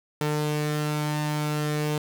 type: tone pair together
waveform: sawtooth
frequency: 150.3 / 450.4 Hz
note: D3 / A4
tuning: +40 / +40 cents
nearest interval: octave + perfect fifth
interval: 1900 cents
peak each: -21 / -29 dBFS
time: 0.21-1.98 s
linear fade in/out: 2 ms
effects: none